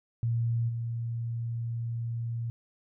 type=tone with level steps; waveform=sine; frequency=116.54 Hz; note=A#2; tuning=in tune; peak=-25 / -30 dBFS; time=0.23-2.5 s; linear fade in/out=0 ms; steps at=0.68 s; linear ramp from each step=20 ms; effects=none